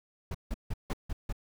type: noise bursts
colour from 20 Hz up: brown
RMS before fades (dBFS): -32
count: 6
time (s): 0.31-1.326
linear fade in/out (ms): 5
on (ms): 36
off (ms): 160
effects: none